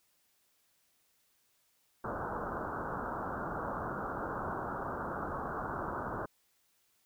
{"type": "low-pass noise", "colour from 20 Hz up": "white", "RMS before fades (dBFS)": -38, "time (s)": [2.04, 6.26], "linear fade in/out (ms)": 5, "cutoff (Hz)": 1500, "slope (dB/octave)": 96, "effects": ["white hiss -73 dBFS RMS until 7.05 s"]}